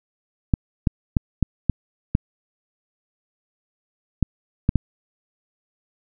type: clicks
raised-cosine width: 5 ms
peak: -4 dBFS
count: 9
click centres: 0.538 / 0.872 / 1.168 / 1.427 / 1.697 / 2.151 / 4.227 / 4.691 / 4.757 s
effects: none